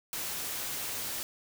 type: noise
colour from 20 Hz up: white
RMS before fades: -36 dBFS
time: 0.13-1.23 s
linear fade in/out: 0 ms
effects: none